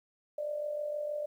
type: tone with amplitude modulation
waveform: sine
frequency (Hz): 594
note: D5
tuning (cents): +20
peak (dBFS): -30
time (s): 0.38-1.26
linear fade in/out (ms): 5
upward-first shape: sine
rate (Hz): 46.4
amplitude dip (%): 55
effects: 11-bit